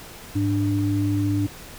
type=tone pair together; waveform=sine; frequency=103.64 / 295 Hz; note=G#2 / D4; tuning=-3 / +8 cents; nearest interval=octave + tritone; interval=1811 cents; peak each=-22 dBFS; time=0.35-1.47 s; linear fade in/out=10 ms; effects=pink hiss -41 dBFS RMS until 1.78 s